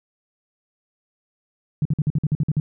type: tone bursts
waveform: sine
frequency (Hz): 150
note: D3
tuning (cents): +37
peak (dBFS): -16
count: 10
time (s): 1.82-2.6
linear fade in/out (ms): 2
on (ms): 33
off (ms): 50
effects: none